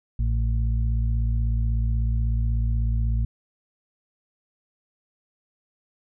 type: harmonic tone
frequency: 56.3 Hz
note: A1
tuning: 40 cents sharp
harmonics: 1 / 2 / 4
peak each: -21 / -26 / -38 dBFS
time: 0.19-3.25 s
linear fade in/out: 5 ms
effects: none